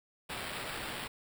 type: noise with sample-and-hold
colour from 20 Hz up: white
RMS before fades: -40 dBFS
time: 0.29-1.08 s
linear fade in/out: 10 ms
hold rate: 6300 Hz
effects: none